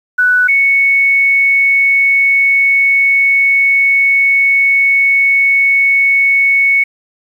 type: tone pair in turn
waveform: sine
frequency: 1485 / 2215 Hz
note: F#6 / C#7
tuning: +6 / -2 cents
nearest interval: perfect fifth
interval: 692 cents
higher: second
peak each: -7 dBFS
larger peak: neither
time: 0.18-0.48 / 0.48-6.84 s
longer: second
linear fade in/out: 10 ms
effects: 7-bit